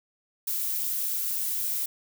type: noise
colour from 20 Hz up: violet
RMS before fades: -29 dBFS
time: 0.47-1.86 s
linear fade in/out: 5 ms
effects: none